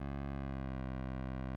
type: tone with pitch glide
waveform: 15% pulse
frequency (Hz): 69.3 to 65.03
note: C#2 to C2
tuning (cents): 0 to -10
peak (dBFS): -32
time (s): 0-1.56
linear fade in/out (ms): 5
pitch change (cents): -110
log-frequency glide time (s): 0.27-0.82
effects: low-pass 2000 Hz 12 dB/octave + 12-bit